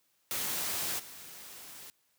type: noise with level steps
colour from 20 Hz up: white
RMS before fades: -34 / -48 dBFS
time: 0.31-1.9 s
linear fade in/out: 0 ms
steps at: 0.98 s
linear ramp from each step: 20 ms
effects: white hiss -73 dBFS RMS until 2.18 s + high-pass 80 Hz 12 dB/octave